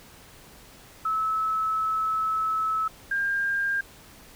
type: tone pair in turn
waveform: sine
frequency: 1300 / 1603.4 Hz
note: E6 / G6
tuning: -24 / +39 cents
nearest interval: major third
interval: 363 cents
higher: second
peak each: -23 dBFS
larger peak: neither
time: 1.05-2.88 / 3.11-3.81 s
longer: first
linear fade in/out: 5 ms
effects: pink hiss -50 dBFS RMS until 4.35 s